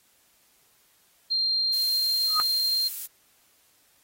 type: tone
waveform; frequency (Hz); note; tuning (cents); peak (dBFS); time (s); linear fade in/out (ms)
sine; 4186; C8; 0; -22; 1.3-2.89; 20
type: noise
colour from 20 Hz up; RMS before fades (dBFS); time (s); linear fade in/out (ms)
violet; -33; 1.73-3.06; 2
type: tone with exponential growth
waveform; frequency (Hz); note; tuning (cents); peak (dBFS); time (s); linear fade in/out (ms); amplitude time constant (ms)
sine; 1253; D#6; +12; -18; 2.28-2.4; 0; 26
effects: white hiss -63 dBFS RMS until 4.03 s + AAC 48 kbps